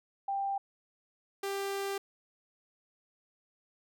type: tone pair in turn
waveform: sine / sawtooth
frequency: 790 / 395 Hz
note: G5 / G4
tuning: +13 / +13 cents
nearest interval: octave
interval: 1200 cents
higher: first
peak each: -30 / -29 dBFS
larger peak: second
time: 0.28-0.58 / 1.43-1.98 s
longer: second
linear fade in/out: 5 ms
effects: none